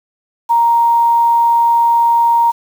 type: tone with quantisation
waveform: sine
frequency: 934 Hz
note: A#5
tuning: 3 cents sharp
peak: -8 dBFS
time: 0.49-2.52 s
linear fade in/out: 20 ms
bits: 6
effects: none